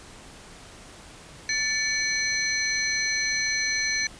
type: tone cluster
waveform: sine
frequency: 1757 / 2256 / 4156 / 5990 Hz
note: A6 / C#7 / C8 / F#8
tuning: -3 / +30 / -12 / +20 cents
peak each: -29 dBFS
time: 1.49-4.07 s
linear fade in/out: 2 ms
effects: pink hiss -46 dBFS RMS until 4.19 s + resampled to 22050 Hz